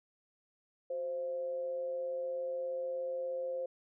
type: tone with amplitude modulation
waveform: sine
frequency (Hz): 523.3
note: C5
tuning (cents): 0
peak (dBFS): -32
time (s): 0.9-3.66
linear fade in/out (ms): 5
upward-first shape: sine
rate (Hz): 155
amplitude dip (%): 45
effects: none